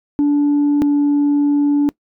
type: tone pair in turn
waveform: sine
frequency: 290 / 288.9 Hz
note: D4 / D4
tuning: -22 / -28 cents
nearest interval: unison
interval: 6 cents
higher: first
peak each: -9 dBFS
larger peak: neither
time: 0.19-0.82 / 0.82-1.89 s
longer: second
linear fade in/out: 0 ms
effects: noise-tail reverb RT60 0.1 s tail -23 dB re dry + tanh soft clip ceiling -10 dBFS